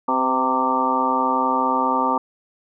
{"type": "harmonic tone with a mistuned harmonic", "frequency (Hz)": 130.3, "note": "C3", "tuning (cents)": -7, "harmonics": [2, 3, 4, 5, 6, 7, 8, 9], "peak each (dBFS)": [-25, -32, -28, -32, -28, -21, -32, -22], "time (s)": [0.08, 2.18], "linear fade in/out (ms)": 5, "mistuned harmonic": 4, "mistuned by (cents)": -33, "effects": []}